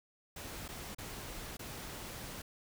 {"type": "noise with dropouts", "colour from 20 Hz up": "pink", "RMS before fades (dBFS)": -45, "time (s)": [0.36, 2.42], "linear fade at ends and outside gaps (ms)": 5, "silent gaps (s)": [[0.681, 0.687], [0.948, 0.983], [1.57, 1.592]], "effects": []}